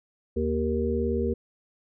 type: harmonic tone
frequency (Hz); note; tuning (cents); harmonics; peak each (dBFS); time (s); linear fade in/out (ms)
77.78; D#2; 0; 1 / 3 / 5 / 6; -29 / -29 / -29 / -29; 0.36-1.34; 10
effects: none